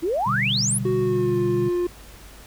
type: exponential sweep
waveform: sine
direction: up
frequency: 306.3 to 11720 Hz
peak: -20 dBFS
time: 0.02-0.79 s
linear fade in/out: 20 ms
type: chord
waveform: sine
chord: G major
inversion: first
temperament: equal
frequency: 123.47 / 146.83 / 196 Hz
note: B2 / D3 / G3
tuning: 0 / 0 / 0 cents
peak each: -26 / -31 / -28 dBFS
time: 0.26-1.69 s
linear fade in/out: 10 ms
type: tone with pitch glide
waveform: triangle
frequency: 370.6 to 353 Hz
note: F#4 to F4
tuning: +3 to +19 cents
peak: -18 dBFS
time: 0.85-1.87 s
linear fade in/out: 5 ms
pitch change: -84 cents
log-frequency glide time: 0.97-1.37 s
effects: added 50 Hz sine -46 dBFS peak until 2.46 s + pink hiss -46 dBFS RMS until 2.46 s